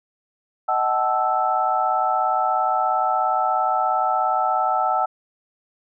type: tone cluster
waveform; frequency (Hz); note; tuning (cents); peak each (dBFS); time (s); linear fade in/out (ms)
sine; 625 / 751 / 868 / 1317; D#5 / F#5 / A5 / E6; +8 / +26 / -24 / -2; -28 / -21 / -24 / -23; 0.68-5.06; 10
effects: none